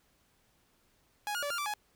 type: tone with pitch steps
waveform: sawtooth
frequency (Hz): 831 / 1432 / 577 / 1399 / 1168 / 838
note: G#5 / F6 / D5 / F6 / D6 / G#5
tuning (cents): +1 / +43 / -31 / +3 / -10 / +15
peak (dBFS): -29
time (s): 1.27-1.738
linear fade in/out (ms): 0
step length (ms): 78
effects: pink hiss -70 dBFS RMS until 1.95 s